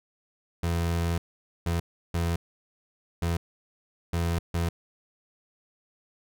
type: tone bursts at uneven times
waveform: 30% pulse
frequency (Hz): 84.6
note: E2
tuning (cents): +45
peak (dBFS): -22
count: 6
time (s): 0.63-1.18 / 1.66-1.8 / 2.14-2.36 / 3.22-3.37 / 4.13-4.39 / 4.54-4.69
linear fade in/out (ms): 5
effects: none